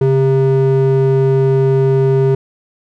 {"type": "ring-modulated tone", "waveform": "triangle", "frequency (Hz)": 268, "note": "C4", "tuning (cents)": 42, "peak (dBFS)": -4, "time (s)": [0.01, 2.35], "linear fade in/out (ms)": 5, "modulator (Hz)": 131, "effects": []}